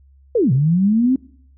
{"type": "linear two-way sweep", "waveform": "sine", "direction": "down then up", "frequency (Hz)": [510, 123.47, 268.3], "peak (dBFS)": -12, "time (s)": [0.35, 1.16], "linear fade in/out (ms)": 5, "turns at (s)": 0.52, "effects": ["noise-tail reverb RT60 0.6 s tail -21 dB re dry", "added 68 Hz sine -47 dBFS peak until 1.57 s"]}